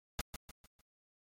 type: noise with echo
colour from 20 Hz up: pink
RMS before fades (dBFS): -35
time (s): 0.19-0.21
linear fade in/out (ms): 0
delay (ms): 150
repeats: 4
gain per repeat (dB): -8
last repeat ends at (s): 0.81
effects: MP3 64 kbps